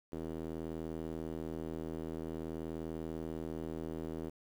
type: tone with band-pass filter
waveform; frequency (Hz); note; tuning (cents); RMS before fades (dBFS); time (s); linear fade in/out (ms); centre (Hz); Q
square; 40.24; E1; -41; -41; 0.12-4.3; 10; 350; 1.7
effects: 10-bit